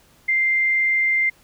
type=tone; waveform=sine; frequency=2093 Hz; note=C7; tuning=in tune; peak=-16 dBFS; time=0.28-1.3 s; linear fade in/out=10 ms; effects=pink hiss -55 dBFS RMS until 1.43 s